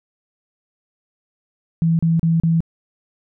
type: tone bursts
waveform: sine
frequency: 164.81 Hz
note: E3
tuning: in tune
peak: -13 dBFS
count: 4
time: 1.82-2.605 s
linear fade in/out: 0 ms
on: 170 ms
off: 35 ms
effects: none